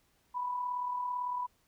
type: tone with amplitude modulation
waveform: sine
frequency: 987.8 Hz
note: B5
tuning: in tune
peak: -30 dBFS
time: 0.34-1.47 s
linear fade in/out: 20 ms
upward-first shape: sine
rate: 37.9 Hz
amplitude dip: 45%
effects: pink hiss -71 dBFS RMS until 1.67 s